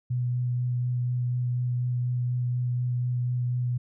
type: tone with vibrato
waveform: sine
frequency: 123.47 Hz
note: B2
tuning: in tune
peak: -24 dBFS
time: 0.1-3.78 s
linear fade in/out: 10 ms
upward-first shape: sine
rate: 4.1 Hz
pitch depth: 11 cents each way
effects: none